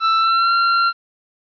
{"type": "tone with pitch glide", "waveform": "45% pulse", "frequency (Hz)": [1326, 1374.3], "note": ["E6", "F6"], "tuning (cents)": [10, -28], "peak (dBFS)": -13, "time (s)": [0, 0.93], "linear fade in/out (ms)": 50, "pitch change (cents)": 62, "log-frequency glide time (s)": [0.18, 0.53], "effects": ["resampled to 11025 Hz", "9-bit"]}